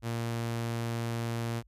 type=tone; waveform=sawtooth; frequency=116.3 Hz; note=A#2; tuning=4 cents flat; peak=-27 dBFS; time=0.02-1.63 s; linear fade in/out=50 ms; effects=added 50 Hz sine -58 dBFS peak until 1.67 s + resampled to 32000 Hz